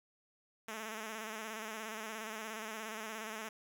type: tone with vibrato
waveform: 5% pulse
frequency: 218.9 Hz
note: A3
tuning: 9 cents flat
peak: -30 dBFS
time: 0.68-3.49 s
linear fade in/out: 5 ms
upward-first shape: square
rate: 17 Hz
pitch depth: 41 cents each way
effects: none